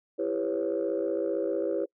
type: chord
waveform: sine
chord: C# half-diminished seventh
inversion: first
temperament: just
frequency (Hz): 332.6 / 399.1 / 498.9 / 554.4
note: E4 / G4 / B4 / C#5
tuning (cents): +16 / +31 / +17 / 0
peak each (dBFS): -31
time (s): 0.18-1.86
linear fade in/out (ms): 20
effects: noise-tail reverb RT60 0.1 s tail -26 dB re dry + tanh soft clip ceiling -19 dBFS